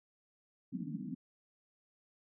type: band-pass noise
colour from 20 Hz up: white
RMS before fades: -41 dBFS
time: 0.72-1.15 s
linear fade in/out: 10 ms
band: 150 to 290 Hz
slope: 96 dB/octave
effects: none